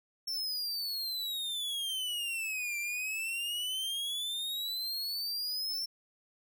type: exponential two-way sweep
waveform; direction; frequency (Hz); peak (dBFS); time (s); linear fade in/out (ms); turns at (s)
45% pulse; down then up; 5430 to 2349 to 5430; -33; 0.27-5.86; 10; 2.78
effects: none